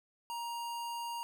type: tone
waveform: square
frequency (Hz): 940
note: A#5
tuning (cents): +14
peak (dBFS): -38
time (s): 0.3-1.23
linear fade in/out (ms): 0
effects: none